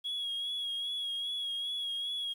sine tone with vibrato, 3322 Hz, G#7, in tune, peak -31 dBFS, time 0.04-2.34 s, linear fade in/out 20 ms, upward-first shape sine, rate 2.5 Hz, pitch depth 34 cents each way, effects tanh soft clip ceiling -31 dBFS + 10-bit

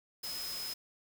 sine tone in noise, 5100 Hz, D#8, 42 cents sharp, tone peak -39 dBFS, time 0.23-0.74 s, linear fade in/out 10 ms, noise white, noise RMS -43 dBFS, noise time 0.23-0.74 s, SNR +1 dB, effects none

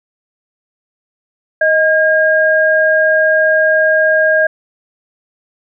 sine tone pair together, 627 / 1621.5 Hz, D#5 / G#6, +13 / -42 cents, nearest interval octave + major third, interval 1645 cents, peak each -11 dBFS, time 1.61-4.47 s, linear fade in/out 5 ms, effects none

